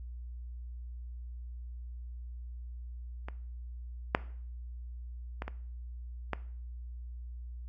clicks, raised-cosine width 0.5 ms, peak -25 / -8 / -21 / -23 / -16 dBFS, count 5, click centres 3.285 / 4.149 / 5.421 / 5.48 / 6.333 s, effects noise-tail reverb RT60 0.5 s tail -18 dB re dry + added 60 Hz sine -40 dBFS peak until 7.68 s

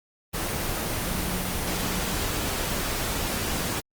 sine tone in noise, 181.2 Hz, F#3, 36 cents flat, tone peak -35 dBFS, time 1.04-2.15 s, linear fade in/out 20 ms, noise pink, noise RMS -28 dBFS, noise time 0.33-3.81 s, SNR -10 dB, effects Opus 24 kbps

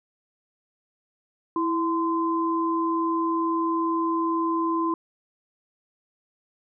sine tone pair together, 329.6 / 1031.1 Hz, E4 / C6, 0 / -26 cents, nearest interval octave + minor sixth, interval 1974 cents, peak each -24 / -25 dBFS, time 1.56-4.94 s, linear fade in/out 2 ms, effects none

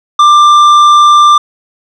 sine tone with tanh clipping, 1186 Hz, D6, 17 cents sharp, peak -3 dBFS, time 0.19-1.38 s, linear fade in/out 5 ms, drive 9 dB, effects none

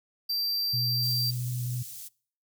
square tone, 4699 Hz, D8, in tune, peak -27 dBFS, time 0.29-1.31 s, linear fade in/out 10 ms
violet noise with exponential growth, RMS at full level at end -42 dBFS, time 0.39-1.13 s, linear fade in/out 5 ms, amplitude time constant 160 ms
sine tone with vibrato, 123.5 Hz, B2, in tune, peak -29 dBFS, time 0.73-1.83 s, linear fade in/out 10 ms, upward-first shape sine, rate 12 Hz, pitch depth 12 cents each way
white high-pass noise, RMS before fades -42 dBFS, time 1.02-2.09 s, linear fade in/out 20 ms, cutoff 5600 Hz, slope 12 dB/octave
effects noise-tail reverb RT60 0.5 s tail -24 dB re dry

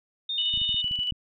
sine tone, 3654 Hz, A#7, 35 cents flat, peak -27 dBFS, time 0.29-0.82 s, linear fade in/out 5 ms
sine tone with tremolo, 2960 Hz, F#7, in tune, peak -24 dBFS, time 0.38-1.11 s, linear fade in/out 2 ms, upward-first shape square, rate 13 Hz, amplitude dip 35%
clicks, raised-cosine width 5 ms, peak -29 dBFS, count 9, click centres 0.54 / 0.575 / 0.616 / 0.693 / 0.744 / 0.844 / 0.912 / 0.99 / 1.123 s
effects none

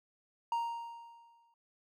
triangle tone with exponential decay, 932.3 Hz, A#5, in tune, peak -27 dBFS, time 0.52-1.54 s, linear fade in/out 2 ms, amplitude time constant 220 ms, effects none

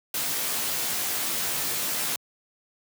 white noise with comb filter, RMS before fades -28 dBFS, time 0.14-2.16 s, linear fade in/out 2 ms, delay 16 ms, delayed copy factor -0.65, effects high-pass 100 Hz 12 dB/octave

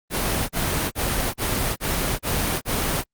pink noise bursts, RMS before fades -23 dBFS, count 7, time 0.1-3.04 s, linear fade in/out 50 ms, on 390 ms, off 35 ms, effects Opus 32 kbps

